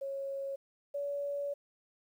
sine tone pair in turn, 549 / 569.1 Hz, C#5 / C#5, -17 / +45 cents, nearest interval minor second, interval 62 cents, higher second, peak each -35 / -33 dBFS, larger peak second, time 0.01-0.56 / 0.94-1.54 s, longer second, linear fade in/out 10 ms, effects 11-bit

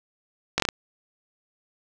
slowing click train, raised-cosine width 0.2 ms, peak -4 dBFS, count 5, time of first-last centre 0.58-0.688 s, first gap 19 ms, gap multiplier 1.24, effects none

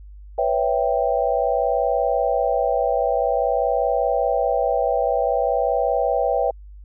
sine chord, C# half-diminished seventh, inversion third, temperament equal, 493.9 / 554.4 / 659.3 / 784 Hz, B4 / C#5 / E5 / G5, 0 / 0 / 0 / 0 cents, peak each -23 dBFS, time 0.38-6.51 s, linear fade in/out 5 ms, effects added 50 Hz sine -38 dBFS peak until 6.84 s

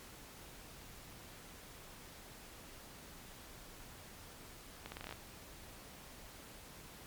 accelerating click train, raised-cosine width 0.3 ms, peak -28 dBFS, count 9, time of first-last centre 4.86-5.125 s, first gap 60 ms, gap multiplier 0.82, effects pink hiss -54 dBFS RMS until 7.06 s + MP3 96 kbps

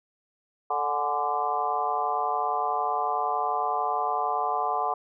harmonic tone with a mistuned harmonic, 146.83 Hz, D3, in tune, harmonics 3 / 4 / 5 / 6 / 7 / 8, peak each -35 / -38 / -28 / -31 / -30 / -32 dBFS, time 0.7-4.94 s, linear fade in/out 5 ms, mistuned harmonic 6, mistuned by -72 cents, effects none

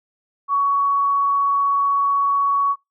sine tone, 1121 Hz, C#6, 19 cents sharp, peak -15 dBFS, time 0.48-2.76 s, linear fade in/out 50 ms, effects noise-tail reverb RT60 0.2 s tail -21 dB re dry

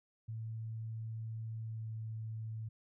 sine tone with pitch glide, 111.8 to 110.71 Hz, A2 to A2, +28 to +11 cents, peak -39 dBFS, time 0.28-2.69 s, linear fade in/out 10 ms, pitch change -17 cents, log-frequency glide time 1.63-1.89 s, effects none

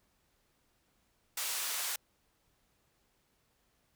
white band-pass noise, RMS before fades -36 dBFS, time 1.37-1.96 s, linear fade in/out 5 ms, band 730 to 14000 Hz, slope 12 dB/octave, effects pink hiss -74 dBFS RMS until 3.95 s

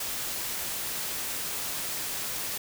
white noise, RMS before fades -33 dBFS, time 0-2.58 s, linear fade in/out 5 ms, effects none

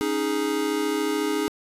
square chord, C# suspended second, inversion none, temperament equal, 277.2 / 311.1 / 415.3 Hz, C#4 / D#4 / G#4, 0 / 0 / 0 cents, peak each -31 / -27 / -27 dBFS, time 0.01-1.48 s, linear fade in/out 0 ms, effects resampled to 32000 Hz

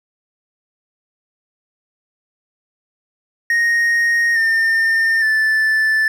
triangle tone with pitch steps, 1864.7 / 1809.5 / 1756 Hz, A#6 / A6 / A6, 0 / +48 / -4 cents, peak -11 dBFS, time 3.5-6.08 s, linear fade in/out 2 ms, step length 860 ms, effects none

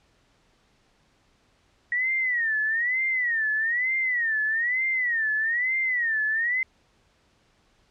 sine tone with vibrato, 1901 Hz, A#6, 33 cents sharp, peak -22 dBFS, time 1.92-6.63 s, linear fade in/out 2 ms, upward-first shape sine, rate 1.1 Hz, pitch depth 170 cents each way, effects pink hiss -64 dBFS RMS until 7.9 s + low-pass 6000 Hz 12 dB/octave

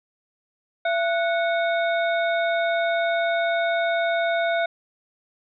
harmonic tone with a mistuned harmonic, 736 Hz, F#5, 9 cents flat, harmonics 1 / 2 / 3 / 5, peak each -21 / -27 / -31 / -35 dBFS, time 0.85-4.66 s, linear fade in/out 5 ms, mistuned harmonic 1, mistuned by -150 cents, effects none

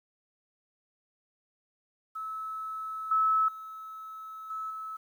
sine tone with level steps, 1300 Hz, E6, 24 cents flat, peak -34 / -22 / -40 / -33 / -36 dBFS, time 2.15-4.97 s, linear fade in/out 10 ms, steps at 3.11 / 3.48 / 4.5 / 4.7 s, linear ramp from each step 5 ms, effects 10-bit

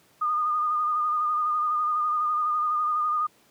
sine tone with vibrato, 1223 Hz, D#6, 30 cents flat, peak -22 dBFS, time 0.21-3.27 s, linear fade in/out 10 ms, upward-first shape sine, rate 12 Hz, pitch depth 34 cents each way, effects pink hiss -60 dBFS RMS until 3.5 s + high-pass 150 Hz 12 dB/octave

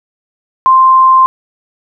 sine tone, 1046.5 Hz, C6, in tune, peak -3 dBFS, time 0.66-1.26 s, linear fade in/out 0 ms, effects none

